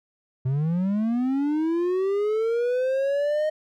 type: linear sweep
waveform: triangle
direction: up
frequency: 125.1 to 622.3 Hz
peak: -19 dBFS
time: 0.45-3.5 s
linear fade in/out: 10 ms
effects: none